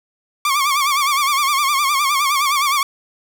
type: tone with vibrato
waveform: sawtooth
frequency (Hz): 1134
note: C#6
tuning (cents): +39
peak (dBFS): -11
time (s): 0.45-2.83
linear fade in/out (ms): 2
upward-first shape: sine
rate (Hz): 9.7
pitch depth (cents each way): 100
effects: none